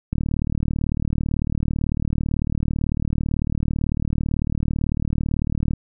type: click train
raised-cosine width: 5 ms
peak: -10 dBFS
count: 214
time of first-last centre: 0.13-5.735 s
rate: 38 Hz
effects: none